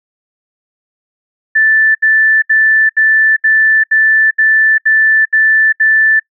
sine tone bursts, 1760 Hz, A6, in tune, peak -6 dBFS, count 10, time 1.55-6.198 s, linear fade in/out 10 ms, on 400 ms, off 72 ms, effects noise-tail reverb RT60 0.1 s tail -25 dB re dry

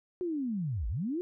sine linear two-way sweep, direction down then up, 370 to 46.25 to 370 Hz, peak -30 dBFS, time 0.21-1.21 s, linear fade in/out 0 ms, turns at 0.88 s, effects none

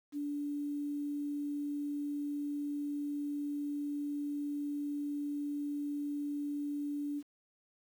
sine tone, 289.9 Hz, D4, 22 cents flat, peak -34 dBFS, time 0.12-7.23 s, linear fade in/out 50 ms, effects 10-bit

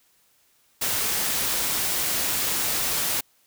white noise, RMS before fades -25 dBFS, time 0.81-3.21 s, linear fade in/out 10 ms, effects white hiss -63 dBFS RMS until 3.46 s

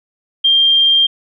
sine tone, 3189 Hz, G7, 29 cents sharp, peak -8 dBFS, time 0.44-1.07 s, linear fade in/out 10 ms, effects none

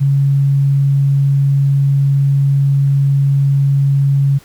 sine tone, 138.9 Hz, C#3, 4 cents sharp, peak -9 dBFS, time 0-4.39 s, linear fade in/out 20 ms, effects pink hiss -45 dBFS RMS until 4.44 s

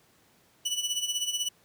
25% pulse tone with tremolo, 2960 Hz, F#7, in tune, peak -22 dBFS, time 0.65-1.49 s, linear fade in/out 10 ms, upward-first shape sine, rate 16 Hz, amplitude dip 70%, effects pink hiss -63 dBFS RMS until 1.64 s + high-pass 100 Hz 12 dB/octave

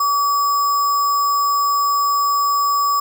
sine tone with sample-and-hold, 1145 Hz, D6, 44 cents flat, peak -14 dBFS, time 0-3 s, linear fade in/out 5 ms, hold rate 6300 Hz, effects none

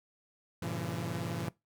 sawtooth chord, G diminished seventh, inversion none, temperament equal with one note detuned, 98 / 116.54 / 138.59 / 168.76 Hz, G2 / Bb2 / Db3 / Fb3, 0 / 0 / 0 / +41 cents, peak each -38 / -36 / -37 / -34 dBFS, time 0.62-1.49 s, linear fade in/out 5 ms, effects noise-tail reverb RT60 0.2 s tail -21 dB re dry

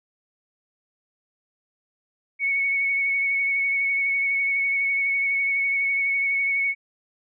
sine tone with vibrato, 2217 Hz, C#7, in tune, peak -20 dBFS, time 2.39-6.75 s, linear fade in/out 50 ms, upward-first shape sine, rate 12 Hz, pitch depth 18 cents each way, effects none

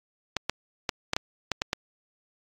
clicks, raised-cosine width 0.2 ms, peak -8 dBFS, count 8, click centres 0.367 / 0.496 / 0.892 / 1.134 / 1.165 / 1.517 / 1.619 / 1.731 s, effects AAC 48 kbps

